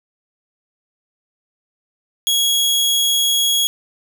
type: tone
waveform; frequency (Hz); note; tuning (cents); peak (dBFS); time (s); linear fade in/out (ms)
sawtooth; 3322; G#7; 0; -11; 2.27-3.67; 0
effects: none